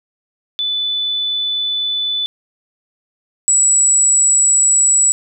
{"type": "tone pair in turn", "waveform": "sine", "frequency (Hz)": [3492, 7839], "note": ["A7", "B8"], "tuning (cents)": [-14, -14], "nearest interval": "octave + major second", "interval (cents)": 1400, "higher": "second", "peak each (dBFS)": [-16, -9], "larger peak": "second", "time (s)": [[0.59, 2.26], [3.48, 5.12]], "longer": "first", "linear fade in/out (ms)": 0, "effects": []}